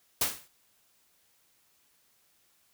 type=noise with exponential decay; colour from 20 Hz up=white; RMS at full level=-23 dBFS; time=0.21-0.48 s; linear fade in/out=5 ms; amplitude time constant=57 ms; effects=white hiss -68 dBFS RMS until 2.73 s